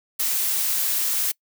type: noise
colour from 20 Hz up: blue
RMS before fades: -23 dBFS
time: 0.19-1.32 s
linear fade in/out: 10 ms
effects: noise-tail reverb RT60 0.1 s tail -25 dB re dry